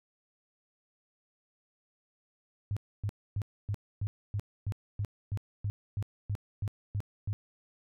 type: tone bursts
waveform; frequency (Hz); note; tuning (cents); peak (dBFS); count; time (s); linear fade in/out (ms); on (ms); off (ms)
sine; 102.1; G#2; -29; -29; 15; 2.71-7.33; 0; 56; 270
effects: none